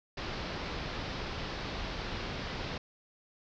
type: low-pass noise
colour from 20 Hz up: pink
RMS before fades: -38 dBFS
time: 0.17-2.78 s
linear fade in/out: 5 ms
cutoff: 5200 Hz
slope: 48 dB/octave
effects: none